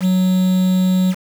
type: tone with quantisation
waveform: triangle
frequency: 185 Hz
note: F#3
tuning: in tune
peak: -10 dBFS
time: 0-1.15 s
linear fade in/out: 50 ms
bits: 5
effects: none